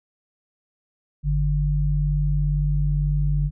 sine tone pair together, 49 / 146.83 Hz, G1 / D3, 0 / 0 cents, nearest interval octave + perfect fifth, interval 1900 cents, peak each -21 dBFS, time 1.23-3.51 s, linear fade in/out 50 ms, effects none

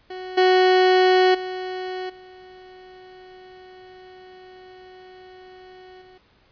30% pulse tone with level steps, 370 Hz, F#4, in tune, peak -29 / -11 / -25 / -40 / -44 dBFS, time 0.1-6.18 s, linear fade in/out 5 ms, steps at 0.37 / 1.34 / 2.09 / 6.01 s, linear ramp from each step 10 ms, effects pink hiss -59 dBFS RMS until 6.51 s + resampled to 11025 Hz

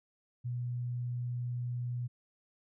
sine tone, 122.2 Hz, B2, 18 cents flat, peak -33 dBFS, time 0.44-2.08 s, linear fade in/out 20 ms, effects none

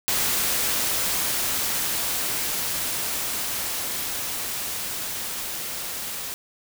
white noise with level ramp, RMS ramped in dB -23 to -32 dBFS, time 0.08-6.34 s, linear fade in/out 0 ms, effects none

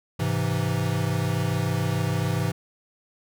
square chord, Ab augmented, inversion none, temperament equal, 103.83 / 130.81 / 164.81 Hz, Ab2 / C3 / E3, 0 / 0 / 0 cents, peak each -28 dBFS, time 0.19-2.52 s, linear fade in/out 10 ms, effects none

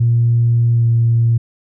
sine tone with pitch glide, 117.7 to 116.21 Hz, A#2 to A#2, +17 to -5 cents, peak -9 dBFS, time 0-1.38 s, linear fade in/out 10 ms, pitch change -22 cents, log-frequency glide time 0.73-0.86 s, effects tanh soft clip ceiling -5 dBFS

